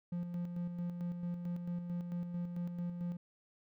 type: tone with tremolo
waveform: triangle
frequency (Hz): 174.61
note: F3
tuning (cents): 0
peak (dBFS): -33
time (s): 0.12-3.17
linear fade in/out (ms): 5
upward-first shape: square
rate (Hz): 4.5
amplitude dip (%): 45
effects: none